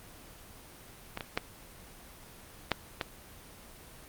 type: clicks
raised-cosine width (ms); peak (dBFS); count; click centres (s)
0.3; -19 / -19 / -11 / -9 / -14; 5; 1.174 / 1.208 / 1.375 / 2.717 / 3.012
effects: pink hiss -51 dBFS RMS until 4.08 s + Opus 24 kbps